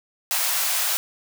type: high-pass noise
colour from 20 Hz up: white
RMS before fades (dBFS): -23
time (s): 0.31-0.97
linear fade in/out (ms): 0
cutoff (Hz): 590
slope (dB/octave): 48
effects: none